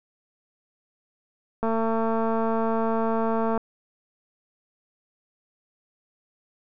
click train, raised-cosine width 1 ms, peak -13 dBFS, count 439, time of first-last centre 1.63-3.577 s, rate 225 Hz, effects none

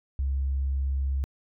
sine tone, 67.9 Hz, C#2, 35 cents flat, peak -23 dBFS, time 0.19-1.24 s, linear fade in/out 0 ms, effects tanh soft clip ceiling -20 dBFS

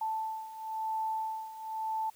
sine beating tone pair, 880 / 880.98 Hz, A5 / A5, 0 / +2 cents, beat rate 0.98 Hz, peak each -38 / -34 dBFS, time 0.01-2.1 s, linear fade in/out 5 ms, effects white hiss -61 dBFS RMS until 2.15 s

